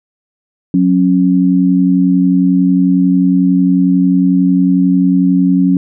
sine tone pair together, 182.81 / 273.9 Hz, F#3 / C#4, -21 / -21 cents, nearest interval perfect fifth, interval 700 cents, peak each -10 dBFS, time 0.74-5.77 s, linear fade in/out 2 ms, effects none

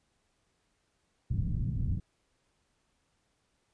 white low-pass noise, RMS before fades -31 dBFS, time 1.3-2 s, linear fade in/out 5 ms, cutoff 150 Hz, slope 24 dB/octave, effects pink hiss -75 dBFS RMS until 3.73 s + resampled to 22050 Hz

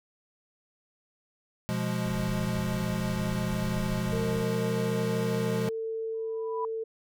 square chord, F diminished, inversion second, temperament equal, 123.47 / 174.61 / 207.7 Hz, Cb3 / F3 / Ab3, 0 / 0 / 0 cents, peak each -33 dBFS, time 1.69-5.69 s, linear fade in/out 0 ms
brown noise, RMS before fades -39 dBFS, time 2.06-4.42 s, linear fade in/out 2 ms
sine tone with pitch glide, 456 to 447.1 Hz, A#4 to A4, -38 to +28 cents, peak -30 dBFS, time 4.12-6.84 s, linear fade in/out 10 ms, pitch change -34 cents, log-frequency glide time 5.36-5.83 s
sine tone with exponential growth, 987.8 Hz, B5, in tune, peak -28 dBFS, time 6.14-6.65 s, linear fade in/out 2 ms, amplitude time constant 110 ms
effects none

